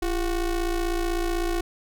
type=ring-modulated tone; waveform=square; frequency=185 Hz; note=F#3; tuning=in tune; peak=-21 dBFS; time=0.02-1.61 s; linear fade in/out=5 ms; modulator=157 Hz; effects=none